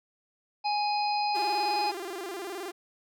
harmonic tone, 830.6 Hz, G#5, in tune, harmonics 1 / 3 / 5 / 6, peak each -26 / -37 / -38 / -36 dBFS, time 0.64-1.92 s, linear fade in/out 20 ms
sawtooth tone with vibrato, 371 Hz, F#4, 5 cents sharp, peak -31 dBFS, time 1.34-2.72 s, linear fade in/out 20 ms, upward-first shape square, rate 19 Hz, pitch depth 120 cents each way
effects none

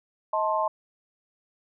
sine chord, A diminished, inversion second, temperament just, 633.6 / 880 / 1056 Hz, Eb5 / A5 / C6, +31 / 0 / +16 cents, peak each -27 dBFS, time 0.33-0.68 s, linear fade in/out 5 ms, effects none

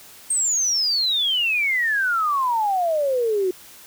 sine exponential sweep, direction down, 8560 to 358.4 Hz, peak -18 dBFS, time 0.3-3.51 s, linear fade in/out 5 ms, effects white hiss -45 dBFS RMS until 3.86 s

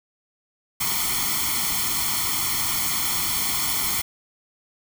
white noise with comb filter, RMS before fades -24 dBFS, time 0.8-4.02 s, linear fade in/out 10 ms, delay 0.92 ms, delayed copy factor +1, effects none

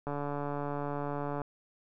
click train, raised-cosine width 1 ms, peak -22 dBFS, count 195, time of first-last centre 0.07-1.417 s, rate 144 Hz, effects none

